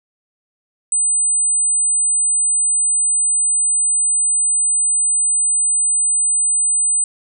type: tone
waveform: sine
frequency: 8100 Hz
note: B8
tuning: 43 cents sharp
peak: -13 dBFS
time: 0.92-7.04 s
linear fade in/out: 2 ms
effects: none